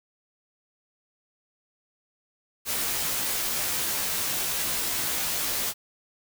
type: noise with comb filter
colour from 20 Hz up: white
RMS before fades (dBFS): -28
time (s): 2.65-5.74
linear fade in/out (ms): 50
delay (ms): 16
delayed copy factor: -0.85
effects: none